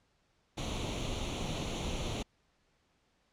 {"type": "noise with comb filter", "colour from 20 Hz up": "pink", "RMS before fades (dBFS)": -36, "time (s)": [0.57, 2.23], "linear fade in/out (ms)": 10, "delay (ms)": 0.3, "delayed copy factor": 0.7, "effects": ["pink hiss -73 dBFS RMS until 3.32 s", "low-pass 6000 Hz 12 dB/octave"]}